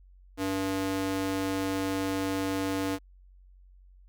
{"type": "tone with high-pass filter", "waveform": "square", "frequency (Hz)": 96.2, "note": "G2", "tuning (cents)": -32, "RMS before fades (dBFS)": -30, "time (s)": [0.37, 2.99], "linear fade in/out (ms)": 50, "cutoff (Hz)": 260, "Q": 1.4, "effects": ["added 46 Hz sine -52 dBFS peak until 4.08 s"]}